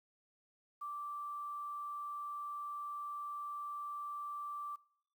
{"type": "tone with quantisation", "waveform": "sine", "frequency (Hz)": 1170, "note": "D6", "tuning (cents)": -7, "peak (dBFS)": -40, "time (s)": [0.81, 4.76], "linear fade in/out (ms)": 10, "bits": 11, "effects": ["noise-tail reverb RT60 0.6 s tail -20 dB re dry"]}